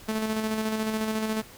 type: tone with tremolo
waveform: sawtooth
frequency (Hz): 218.4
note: A3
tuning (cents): -13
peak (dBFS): -21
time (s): 0.08-1.42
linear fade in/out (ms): 10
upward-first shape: square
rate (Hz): 14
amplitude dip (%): 35
effects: pink hiss -48 dBFS RMS until 1.57 s